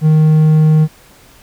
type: tone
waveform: triangle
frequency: 155.56 Hz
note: D#3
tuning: in tune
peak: -4 dBFS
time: 0.01-0.88 s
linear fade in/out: 50 ms
effects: pink hiss -44 dBFS RMS until 1.42 s